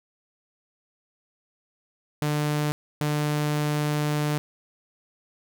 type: tone pair in turn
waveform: sawtooth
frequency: 149.1 / 149.1 Hz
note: D3 / D3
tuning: +27 / +27 cents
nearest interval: unison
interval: 0 cents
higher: neither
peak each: -19 dBFS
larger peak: neither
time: 2.22-2.72 / 3.01-4.38 s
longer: second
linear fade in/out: 0 ms
effects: none